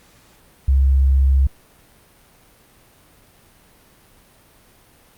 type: tone with vibrato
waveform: sine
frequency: 67.3 Hz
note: C2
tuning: 49 cents sharp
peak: -11 dBFS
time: 0.68-1.47 s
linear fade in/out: 5 ms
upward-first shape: triangle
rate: 15 Hz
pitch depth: 11 cents each way
effects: pink hiss -52 dBFS RMS until 5.17 s + Opus 48 kbps